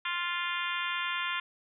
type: harmonic tone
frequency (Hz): 349.2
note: F4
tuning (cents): 0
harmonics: 3 / 4 / 5 / 6 / 7 / 8 / 9 / 10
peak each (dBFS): -36 / -37 / -38 / -39 / -39 / -40 / -41 / -41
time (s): 0.05-1.4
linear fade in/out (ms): 5
effects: none